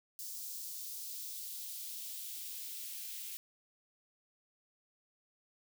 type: noise with high-pass filter sweep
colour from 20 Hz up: blue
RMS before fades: -44 dBFS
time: 0.19-3.37 s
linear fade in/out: 0 ms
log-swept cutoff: 5200 to 2500 Hz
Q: 1.3
effects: none